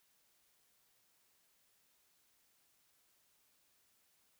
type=silence; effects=white hiss -74 dBFS RMS until 4.39 s